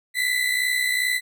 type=tone pair together; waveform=35% pulse; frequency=1975.5 / 2038 Hz; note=B6 / C7; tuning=0 / -46 cents; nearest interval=minor second; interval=54 cents; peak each=-21 / -23 dBFS; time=0.14-1.21 s; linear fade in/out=50 ms; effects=none